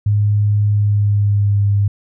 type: tone with pitch glide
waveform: sine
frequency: 103.8 to 101.14 Hz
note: G#2 to G#2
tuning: 0 to -45 cents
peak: -11 dBFS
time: 0.06-1.88 s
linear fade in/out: 5 ms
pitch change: -45 cents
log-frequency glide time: 0.7-1.68 s
effects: none